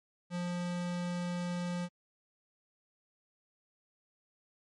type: tone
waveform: square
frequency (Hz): 176.2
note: F3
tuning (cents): +16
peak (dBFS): -34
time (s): 0.3-1.89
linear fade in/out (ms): 50
effects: low-pass 8000 Hz 12 dB/octave + MP3 48 kbps